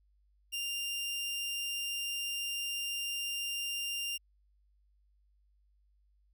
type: tone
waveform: sawtooth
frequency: 2794 Hz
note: F7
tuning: in tune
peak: -31 dBFS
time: 0.52-4.18 s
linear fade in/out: 20 ms
effects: added 50 Hz sine -66 dBFS peak until 6.33 s